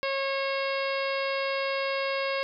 harmonic tone, 545 Hz, C#5, 29 cents flat, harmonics 1 / 2 / 3 / 4 / 5 / 6 / 7 / 8 / 9, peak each -29 / -34 / -37 / -35 / -37 / -43 / -43 / -43 / -42 dBFS, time 0.03-2.43 s, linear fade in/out 0 ms, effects none

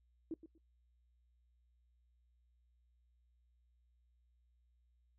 sine tone with echo, 323.9 Hz, E4, 30 cents flat, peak -38 dBFS, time 0.31-0.34 s, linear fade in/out 2 ms, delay 120 ms, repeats 2, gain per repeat -13 dB, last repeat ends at 0.58 s, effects noise-tail reverb RT60 0.1 s tail -21 dB re dry + added 60 Hz sine -70 dBFS peak until 5.18 s

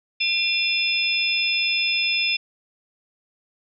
sine tone cluster, 2408 / 2709 / 3521 / 5120 Hz, D7 / E7 / A7 / D#8, +43 / +47 / 0 / +49 cents, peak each -25 dBFS, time 0.2-2.37 s, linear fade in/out 10 ms, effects none

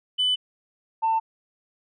sine tone pair in turn, 3000 / 895 Hz, F#7 / A5, +23 / +29 cents, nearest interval octave + major sixth, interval 2094 cents, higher first, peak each -18 dBFS, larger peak neither, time 0.18-0.36 / 1.02-1.2 s, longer neither, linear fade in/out 20 ms, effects tanh soft clip ceiling -16 dBFS

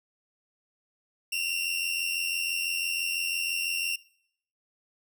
sawtooth tone pair together, 2708 / 2794 Hz, E7 / F7, +46 / 0 cents, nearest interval minor second, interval 54 cents, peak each -27 / -28 dBFS, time 1.32-3.96 s, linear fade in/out 5 ms, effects noise-tail reverb RT60 0.7 s tail -22 dB re dry

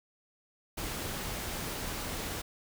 pink noise, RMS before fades -37 dBFS, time 0.77-2.42 s, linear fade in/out 10 ms, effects none

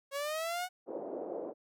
sawtooth linear sweep, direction up, 547 to 740 Hz, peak -30 dBFS, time 0.11-0.69 s, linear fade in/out 50 ms
pink band-pass noise, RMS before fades -40 dBFS, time 0.86-1.54 s, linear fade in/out 50 ms, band 350 to 600 Hz, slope 24 dB/octave
effects none

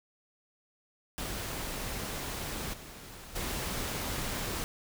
pink noise with level steps, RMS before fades -37 / -47 / -35 dBFS, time 1.18-4.64 s, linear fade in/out 0 ms, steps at 2.73 / 3.35 s, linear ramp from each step 10 ms, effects none

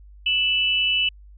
sine tone pair together, 2635 / 2966 Hz, E7 / F#7, -1 / +4 cents, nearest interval major second, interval 205 cents, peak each -22 / -20 dBFS, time 0.26-1.09 s, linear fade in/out 5 ms, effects added 50 Hz sine -43 dBFS peak until 1.37 s

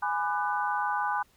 sine chord, G# half-diminished seventh, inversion none, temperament just, 830.6 / 996.7 / 1196.1 / 1495.1 Hz, G#5 / B5 / D6 / F#6, 0 / +16 / +31 / +18 cents, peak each -30 / -31 / -34 / -33 dBFS, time 0.02-1.23 s, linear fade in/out 10 ms, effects pink hiss -64 dBFS RMS until 1.36 s

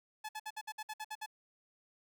sawtooth tone bursts, 860 Hz, A5, 40 cents flat, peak -36 dBFS, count 10, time 0.24-1.262 s, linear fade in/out 10 ms, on 50 ms, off 58 ms, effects none

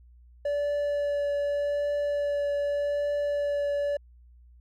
triangle tone with vibrato, 577 Hz, D5, 31 cents flat, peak -23 dBFS, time 0.45-3.97 s, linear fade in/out 5 ms, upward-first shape triangle, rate 0.84 Hz, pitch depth 11 cents each way, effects added 60 Hz sine -51 dBFS peak until 4.6 s

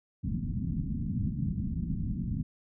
white low-pass noise, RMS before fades -32 dBFS, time 0.23-2.43 s, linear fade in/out 10 ms, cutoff 240 Hz, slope 48 dB/octave, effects none

